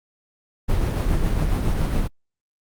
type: noise with tremolo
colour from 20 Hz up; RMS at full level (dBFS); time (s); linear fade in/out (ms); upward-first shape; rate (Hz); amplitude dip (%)
brown; -19; 0.68-2.08; 20; sine; 7.2; 30
effects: Opus 32 kbps